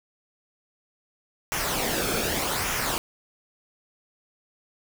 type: noise with flanger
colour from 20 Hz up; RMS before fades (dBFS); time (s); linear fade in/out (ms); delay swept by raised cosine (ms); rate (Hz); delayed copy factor
pink; -27; 1.52-2.98; 0; 0.23 to 1.05; 0.84; -0.55
effects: none